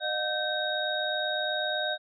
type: tone cluster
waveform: sine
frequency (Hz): 611 / 719 / 1549 / 3756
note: D#5 / F#5 / G6 / A#7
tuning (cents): -32 / -50 / -21 / +12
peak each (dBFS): -32 / -35 / -32 / -32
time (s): 0-1.98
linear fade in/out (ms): 50
effects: none